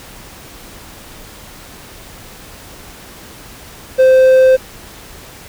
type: tone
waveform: triangle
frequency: 520 Hz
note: C5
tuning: 11 cents flat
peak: -3 dBFS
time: 3.98-4.57 s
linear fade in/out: 20 ms
effects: pink hiss -36 dBFS RMS until 5.48 s